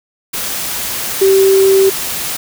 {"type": "tone in noise", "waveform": "sine", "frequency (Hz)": 386.7, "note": "G4", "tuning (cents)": -24, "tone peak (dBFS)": -6, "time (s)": [1.21, 1.9], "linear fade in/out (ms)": 10, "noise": "white", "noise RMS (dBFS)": -20, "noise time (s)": [0.33, 2.37], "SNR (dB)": 11, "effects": []}